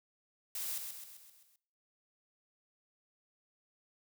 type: noise with echo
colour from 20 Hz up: blue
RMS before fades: -39 dBFS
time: 0.55-0.78 s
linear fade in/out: 2 ms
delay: 130 ms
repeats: 6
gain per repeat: -5 dB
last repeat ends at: 1.56 s
effects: noise-tail reverb RT60 0.6 s tail -21 dB re dry